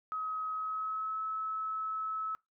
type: tone with pitch glide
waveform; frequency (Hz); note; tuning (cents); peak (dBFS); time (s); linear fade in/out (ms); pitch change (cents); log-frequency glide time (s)
sine; 1272 to 1297.2; D#6 to E6; +38 to -28; -33; 0.12-2.35; 0; +34; 0.53-1.2
effects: noise-tail reverb RT60 0.2 s tail -24 dB re dry